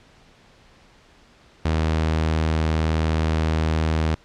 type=tone; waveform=sawtooth; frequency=79.3 Hz; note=D#2; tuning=33 cents sharp; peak=-15 dBFS; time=1.65-4.15 s; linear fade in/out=5 ms; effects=pink hiss -53 dBFS RMS until 4.24 s + low-pass 5000 Hz 12 dB/octave